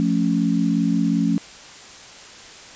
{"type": "chord", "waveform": "sine", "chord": "F augmented", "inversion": "none", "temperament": "equal", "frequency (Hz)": [174.61, 220, 277.2], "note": ["F3", "A3", "C#4"], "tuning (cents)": [0, 0, 0], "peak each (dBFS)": -21, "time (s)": [0, 1.38], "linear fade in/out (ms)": 0, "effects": ["white hiss -41 dBFS RMS until 2.75 s", "resampled to 16000 Hz"]}